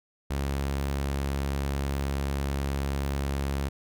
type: tone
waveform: sawtooth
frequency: 69.3 Hz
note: C#2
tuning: in tune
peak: -23 dBFS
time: 0.3-3.69 s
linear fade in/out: 10 ms
effects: none